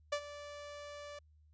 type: tone with ADSR envelope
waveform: sawtooth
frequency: 583 Hz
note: D5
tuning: 13 cents flat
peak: -27 dBFS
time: 0.12-1.19 s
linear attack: 8 ms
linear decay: 71 ms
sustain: -15 dB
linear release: 5 ms
effects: added 76 Hz sine -62 dBFS peak until 1.53 s + resampled to 16000 Hz